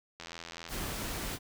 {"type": "click train", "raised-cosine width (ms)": 0.2, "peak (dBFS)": -25, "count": 42, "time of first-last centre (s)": [0.2, 0.689], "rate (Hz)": 83.9}
{"type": "noise", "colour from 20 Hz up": "pink", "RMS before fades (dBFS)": -37, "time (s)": [0.68, 1.39], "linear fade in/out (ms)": 50}
{"effects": []}